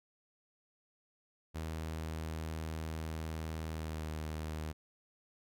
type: tone with pitch glide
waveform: sawtooth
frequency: 79.7 to 77.97 Hz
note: D#2 to D#2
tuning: +42 to +4 cents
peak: -34 dBFS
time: 1.54-4.73 s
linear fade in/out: 20 ms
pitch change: -38 cents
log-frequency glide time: 3.67-4.07 s
effects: none